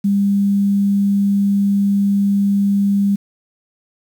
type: tone with quantisation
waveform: sine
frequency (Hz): 200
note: G3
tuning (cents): +35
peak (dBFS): -12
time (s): 0.04-3.16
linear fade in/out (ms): 10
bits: 7
effects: none